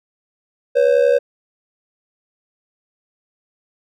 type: ring-modulated tone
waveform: triangle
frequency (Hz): 523.3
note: C5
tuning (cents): 0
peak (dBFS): -6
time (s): 0.75-1.19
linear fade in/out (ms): 20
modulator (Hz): 35.5
effects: none